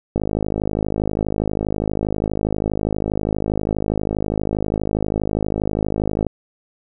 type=click train; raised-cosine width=2 ms; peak=-7 dBFS; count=321; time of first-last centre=0.16-6.267 s; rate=52.4 Hz; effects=none